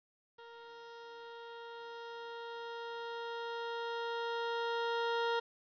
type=tone with level ramp; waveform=20% pulse; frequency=466.2 Hz; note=A#4; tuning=in tune; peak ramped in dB=-46 to -26 dBFS; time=0.38-5.4 s; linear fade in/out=10 ms; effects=resampled to 11025 Hz + 11-bit